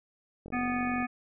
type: click train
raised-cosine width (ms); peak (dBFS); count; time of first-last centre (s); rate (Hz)
2; -30; 27; 0.46-1.025; 46
type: harmonic tone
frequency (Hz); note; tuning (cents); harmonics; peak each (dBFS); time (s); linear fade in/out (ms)
246.9; B3; 0; 1 / 3 / 5 / 7 / 9 / 10; -30 / -35 / -37 / -38 / -40 / -40; 0.52-1.07; 20
effects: none